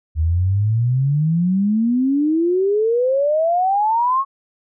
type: exponential sweep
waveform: sine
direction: up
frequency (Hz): 76.1 to 1108.7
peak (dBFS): -14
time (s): 0.15-4.25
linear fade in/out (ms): 50
effects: none